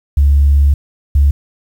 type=tone pair in turn; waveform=sine; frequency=71 / 71 Hz; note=C#2 / C#2; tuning=+42 / +42 cents; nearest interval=unison; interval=0 cents; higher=neither; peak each=-5 dBFS; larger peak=neither; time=0.17-0.74 / 1.15-1.31 s; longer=first; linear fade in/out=5 ms; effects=tanh soft clip ceiling -2 dBFS + 7-bit